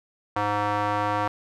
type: tone with band-pass filter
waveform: square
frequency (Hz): 103.83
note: G#2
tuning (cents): 0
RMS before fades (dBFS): -25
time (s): 0.36-1.28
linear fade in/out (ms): 5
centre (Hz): 1000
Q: 1.9
effects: none